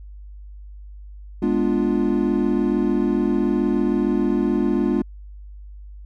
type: chord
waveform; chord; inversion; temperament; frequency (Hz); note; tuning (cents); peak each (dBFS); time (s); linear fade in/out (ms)
triangle; G# diminished seventh; none; equal; 207.7 / 246.9 / 293.7 / 349.2; G#3 / B3 / D4 / F4; 0 / 0 / 0 / 0; -21; 1.42-5.02; 5
effects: added 50 Hz sine -36 dBFS peak until 6.05 s